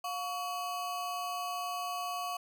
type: ring-modulated tone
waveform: square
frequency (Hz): 919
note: A#5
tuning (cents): -25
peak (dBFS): -32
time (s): 0.04-2.37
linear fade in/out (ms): 5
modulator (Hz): 206
effects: none